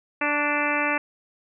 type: harmonic tone with a mistuned harmonic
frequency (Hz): 293.7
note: D4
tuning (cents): 0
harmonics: 1 / 2 / 3 / 4 / 5 / 6 / 7 / 8 / 9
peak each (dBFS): -30 / -30 / -30 / -30 / -30 / -30 / -30 / -30 / -30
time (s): 0.21-0.98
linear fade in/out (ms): 5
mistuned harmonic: 4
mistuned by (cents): -25
effects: none

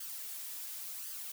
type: noise with flanger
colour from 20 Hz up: blue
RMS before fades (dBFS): -43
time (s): 0-1.32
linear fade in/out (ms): 5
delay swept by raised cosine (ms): 0.62 to 4.12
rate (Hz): 0.92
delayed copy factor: +0.55
effects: none

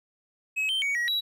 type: tone with pitch steps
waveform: triangle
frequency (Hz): 2561 / 3120 / 2244 / 1908 / 3895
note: D#7 / G7 / C#7 / A#6 / B7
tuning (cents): +49 / -9 / +21 / +40 / -25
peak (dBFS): -23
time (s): 0.56-1.21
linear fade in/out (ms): 20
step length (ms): 130
effects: none

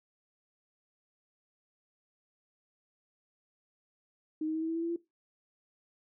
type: tone with pitch steps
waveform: sine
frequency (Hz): 311.1 / 315.1 / 319.1 / 323.2 / 327.3 / 331.5 / 335.7 / 340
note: D#4 / D#4 / D#4 / E4 / E4 / E4 / E4 / F4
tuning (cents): 0 / +22 / +44 / -34 / -12 / +10 / +32 / -46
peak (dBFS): -30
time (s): 4.41-4.962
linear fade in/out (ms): 5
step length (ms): 69
effects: noise-tail reverb RT60 0.2 s tail -18 dB re dry

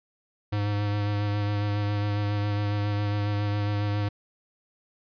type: tone with vibrato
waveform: square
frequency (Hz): 103.1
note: G#2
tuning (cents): -12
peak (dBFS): -25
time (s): 0.52-4.09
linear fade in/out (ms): 10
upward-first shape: sine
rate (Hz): 7.3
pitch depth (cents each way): 18
effects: resampled to 11025 Hz

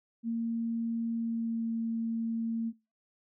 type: tone with pitch glide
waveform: sine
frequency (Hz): 230 to 227.8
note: A#3 to A#3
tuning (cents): -23 to -40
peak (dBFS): -29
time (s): 0.23-2.73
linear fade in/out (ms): 50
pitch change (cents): -17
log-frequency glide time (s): 1.14-1.7
effects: noise-tail reverb RT60 0.3 s tail -24 dB re dry

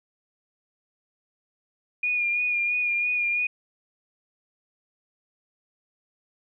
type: tone with vibrato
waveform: sine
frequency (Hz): 2435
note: D#7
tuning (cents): -38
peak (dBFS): -22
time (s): 2.03-3.47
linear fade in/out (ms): 5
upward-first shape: sine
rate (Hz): 3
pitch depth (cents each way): 28
effects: none

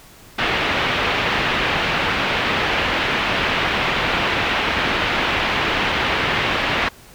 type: low-pass noise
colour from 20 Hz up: white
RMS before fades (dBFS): -20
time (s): 0.38-6.89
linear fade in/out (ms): 10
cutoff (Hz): 3000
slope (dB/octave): 24
effects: pink hiss -45 dBFS RMS until 7.14 s

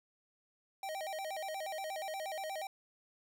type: tone with vibrato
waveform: square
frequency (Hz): 698.5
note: F5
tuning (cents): 0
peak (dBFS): -39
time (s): 0.83-2.67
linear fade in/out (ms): 2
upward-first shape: square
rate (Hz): 8.4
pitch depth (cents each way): 190
effects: none

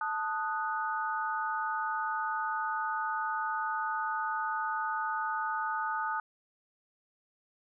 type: chord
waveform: sine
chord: D# diminished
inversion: second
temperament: equal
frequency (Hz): 880 / 1244.5 / 1480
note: A5 / D#6 / F#6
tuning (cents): 0 / 0 / 0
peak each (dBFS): -34 / -34 / -36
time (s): 0.01-6.2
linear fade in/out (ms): 2
effects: none

